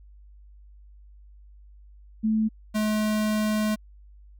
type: tone pair in turn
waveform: sine / square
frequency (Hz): 218.5 / 214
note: A3 / A3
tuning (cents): -12 / -48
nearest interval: unison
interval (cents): 36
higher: first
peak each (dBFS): -20 / -23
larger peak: first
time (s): 2.23-2.49 / 2.74-3.76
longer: second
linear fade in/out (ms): 20
effects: added 50 Hz sine -47 dBFS peak until 4.39 s